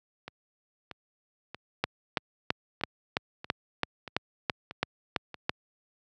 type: two click trains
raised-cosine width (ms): 0.3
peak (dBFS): -23 / -9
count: 9 / 12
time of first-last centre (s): 0.28-5.343 / 1.84-5.494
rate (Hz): 1.58 / 3.01
effects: high-pass 80 Hz 12 dB/octave